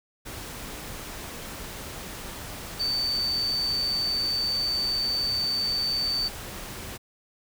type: tone in noise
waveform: sine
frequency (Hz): 4565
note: D8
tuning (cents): -50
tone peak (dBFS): -24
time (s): 2.79-6.29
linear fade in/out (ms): 20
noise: pink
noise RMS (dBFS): -38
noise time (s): 0.25-6.98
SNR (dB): +11
effects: none